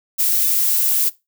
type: noise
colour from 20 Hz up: violet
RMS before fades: -17 dBFS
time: 0.18-1.1 s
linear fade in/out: 20 ms
effects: noise-tail reverb RT60 0.2 s tail -18 dB re dry